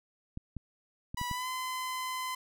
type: clicks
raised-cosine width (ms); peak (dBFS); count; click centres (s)
5; -26; 5; 0.374 / 0.567 / 1.145 / 1.214 / 1.313
type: tone with pitch glide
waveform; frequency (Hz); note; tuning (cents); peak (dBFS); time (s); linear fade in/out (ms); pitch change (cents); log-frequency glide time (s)
sawtooth; 980 to 1023.4; B5 to C6; -14 to -39; -30; 1.17-2.35; 5; +75; 1.3-1.48
effects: none